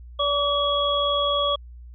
sine tone cluster, 574 / 1145 / 3331 Hz, D5 / D6 / G#7, -40 / -44 / +4 cents, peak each -24 dBFS, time 0.19-1.56 s, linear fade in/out 10 ms, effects added 60 Hz sine -39 dBFS peak until 1.94 s

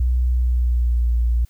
sine tone with pitch glide, 61.8 to 58.94 Hz, B1 to A#1, +2 to +20 cents, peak -15 dBFS, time 0-1.45 s, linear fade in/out 5 ms, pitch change -82 cents, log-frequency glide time 0.31-1.1 s, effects white hiss -60 dBFS RMS until 1.49 s

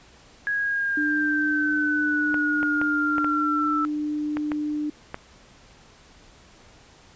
sine exponential sweep, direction down, 1661.2 to 1318.5 Hz, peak -22 dBFS, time 0.47-3.85 s, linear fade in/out 0 ms
sine tone, 299.4 Hz, D4, 33 cents sharp, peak -24 dBFS, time 0.97-4.9 s, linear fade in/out 5 ms
clicks, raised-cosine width 0.5 ms, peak -15 dBFS, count 8, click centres 2.343 / 2.63 / 2.815 / 3.182 / 3.245 / 4.37 / 4.518 / 5.144 s
effects pink hiss -52 dBFS RMS until 7.15 s + resampled to 16000 Hz

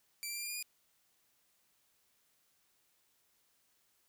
10% pulse tone with pitch steps, 2341 / 2361 / 2382 / 2403 / 2424 / 2445 Hz, D7 / D7 / D7 / D7 / D#7 / D#7, -6 / +9 / +24 / +39 / -46 / -31 cents, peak -30 dBFS, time 0.23-0.626 s, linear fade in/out 0 ms, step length 66 ms, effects white hiss -74 dBFS RMS until 4.08 s

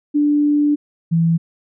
sine tone pair in turn, 293.7 / 165.78 Hz, D4 / E3, 0 / +10 cents, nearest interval minor seventh, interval 990 cents, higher first, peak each -12 dBFS, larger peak neither, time 0.14-0.76 / 1.11-1.38 s, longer first, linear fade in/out 20 ms, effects none

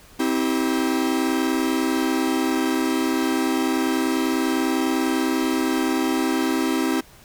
45% pulse chord, C major, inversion none, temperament equal with one note detuned, 261.6 / 321.9 / 392 Hz, C4 / E4 / G4, 0 / -41 / 0 cents, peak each -23 / -23 / -28 dBFS, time 0.19-7.01 s, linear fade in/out 10 ms, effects pink hiss -49 dBFS RMS until 7.24 s

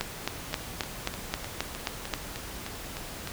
two click trains, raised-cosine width 0.2 ms, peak -10 / -18 dBFS, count 9 / 10, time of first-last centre 0.01-2.138 / 0.53-3.274 s, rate 3.76 / 3.28 Hz, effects pink hiss -40 dBFS RMS until 3.32 s

